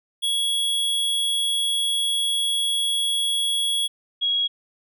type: tone pair in turn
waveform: square / sine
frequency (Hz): 3340 / 3311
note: G#7 / G#7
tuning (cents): +9 / -6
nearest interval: unison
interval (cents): 15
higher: first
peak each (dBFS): -21 / -19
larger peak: second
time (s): 0.22-3.88 / 4.21-4.48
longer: first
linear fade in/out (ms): 20
effects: none